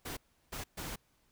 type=noise bursts at uneven times; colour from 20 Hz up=pink; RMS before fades=-41 dBFS; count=3; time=0.05-0.17 / 0.52-0.64 / 0.77-0.96 s; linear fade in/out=10 ms; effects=pink hiss -72 dBFS RMS until 1.31 s